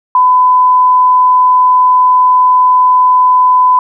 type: tone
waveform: sine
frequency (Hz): 1005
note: B5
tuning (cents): +30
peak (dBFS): -4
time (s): 0.15-3.79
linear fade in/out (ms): 2
effects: none